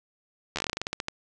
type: slowing click train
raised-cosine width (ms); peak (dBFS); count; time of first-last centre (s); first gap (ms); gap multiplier
0.2; -12; 15; 0.56-1.084; 12; 1.16
effects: resampled to 24000 Hz + 8-bit